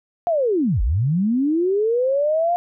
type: linear two-way sweep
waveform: sine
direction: down then up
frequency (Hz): 711 to 42.1 to 711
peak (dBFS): -16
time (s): 0.27-2.56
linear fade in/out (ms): 0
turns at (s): 0.82
effects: none